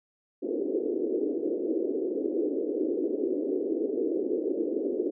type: band-pass noise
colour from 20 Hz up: pink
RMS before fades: -29 dBFS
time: 0.42-5.11 s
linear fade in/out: 20 ms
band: 290 to 470 Hz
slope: 48 dB/octave
effects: none